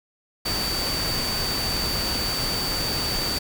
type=tone in noise; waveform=sine; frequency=4593 Hz; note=D8; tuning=39 cents flat; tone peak=-26 dBFS; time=0.45-3.39 s; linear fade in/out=10 ms; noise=pink; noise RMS=-28 dBFS; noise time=0.45-3.39 s; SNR=-1 dB; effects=none